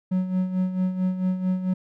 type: tone with tremolo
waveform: triangle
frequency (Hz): 185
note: F#3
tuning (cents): 0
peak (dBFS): -17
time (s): 0.11-1.74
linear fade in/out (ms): 10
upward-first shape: sine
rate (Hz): 4.5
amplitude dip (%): 65
effects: none